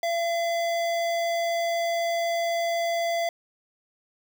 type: tone with notch filter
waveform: square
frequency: 678 Hz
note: E5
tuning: 49 cents sharp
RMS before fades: -26 dBFS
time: 0.03-3.29 s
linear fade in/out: 2 ms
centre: 11000 Hz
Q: 1
effects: none